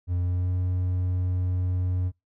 triangle tone with pitch glide, 88.8 to 90.88 Hz, F2 to F#2, +29 to -31 cents, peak -21 dBFS, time 0.07-2.12 s, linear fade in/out 50 ms, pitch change +40 cents, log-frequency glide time 0.2-0.52 s, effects noise-tail reverb RT60 0.2 s tail -23 dB re dry

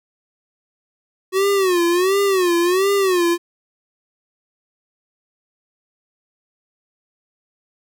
square tone with vibrato, 370 Hz, F#4, in tune, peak -15 dBFS, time 1.32-3.38 s, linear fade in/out 50 ms, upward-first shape sine, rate 1.4 Hz, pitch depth 140 cents each way, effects none

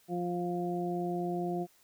harmonic tone, 175.7 Hz, F3, 11 cents sharp, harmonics 1 / 2 / 3 / 4, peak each -35 / -34 / -46 / -37 dBFS, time 0.08-1.67 s, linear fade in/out 50 ms, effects white hiss -65 dBFS RMS until 1.83 s

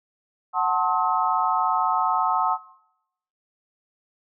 sine chord, F# diminished seventh, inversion none, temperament just, 740 / 888 / 1065.6 / 1278.7 Hz, F#5 / A5 / C6 / Eb6, 0 / +16 / +31 / +47 cents, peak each -25 dBFS, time 0.53-2.58 s, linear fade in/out 50 ms, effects noise-tail reverb RT60 0.8 s tail -19 dB re dry

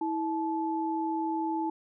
sine tone pair together, 324.5 / 866.3 Hz, E4 / A5, -27 / -27 cents, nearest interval octave + perfect fourth, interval 1700 cents, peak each -30 / -31 dBFS, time 0.01-1.7 s, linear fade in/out 5 ms, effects none

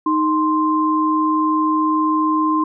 sine tone pair together, 311.1 / 1046.4 Hz, D#4 / C6, 0 / 0 cents, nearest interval octave + major sixth, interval 2100 cents, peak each -17 dBFS, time 0.06-2.64 s, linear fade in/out 5 ms, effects none

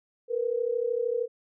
sine tone pair together, 459.5 / 492.6 Hz, A#4 / B4, -25 / -5 cents, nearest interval minor second, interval 120 cents, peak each -28 dBFS, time 0.28-1.28 s, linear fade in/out 50 ms, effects none

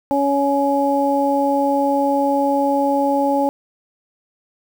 harmonic tone, 280 Hz, C#4, 18 cents sharp, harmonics 1 / 2 / 3, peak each -19 / -19 / -19 dBFS, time 0.11-3.49 s, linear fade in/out 0 ms, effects 7-bit

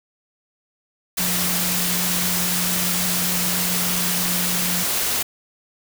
sine tone in noise, 178.5 Hz, F3, 38 cents sharp, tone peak -27 dBFS, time 1.19-4.84 s, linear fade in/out 10 ms, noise white, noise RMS -22 dBFS, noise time 1.17-5.23 s, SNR -8 dB, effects none

